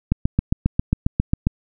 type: click train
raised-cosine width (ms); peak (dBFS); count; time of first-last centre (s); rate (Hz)
5; -4; 11; 0.12-1.47; 7.41
effects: none